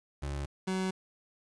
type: tone pair in turn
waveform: 30% pulse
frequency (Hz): 70.7 / 187.88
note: C#2 / F#3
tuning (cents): +35 / +27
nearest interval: octave + perfect fourth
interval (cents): 1692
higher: second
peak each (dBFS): -31 / -27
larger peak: second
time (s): 0.22-0.46 / 0.67-0.91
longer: neither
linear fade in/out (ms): 10
effects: resampled to 22050 Hz + 9-bit